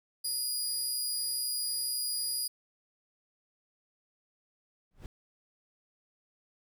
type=tone; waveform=20% pulse; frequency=4886 Hz; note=D#8; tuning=32 cents flat; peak=-25 dBFS; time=0.24-2.48 s; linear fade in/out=10 ms
type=noise with exponential growth; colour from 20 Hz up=brown; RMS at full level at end=-38 dBFS; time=4.91-5.06 s; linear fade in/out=1 ms; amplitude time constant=32 ms
effects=none